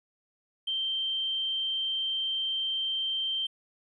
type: tone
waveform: triangle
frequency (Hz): 3136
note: G7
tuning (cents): 0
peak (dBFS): -24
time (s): 0.67-3.47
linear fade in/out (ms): 10
effects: tanh soft clip ceiling -26 dBFS + resampled to 24000 Hz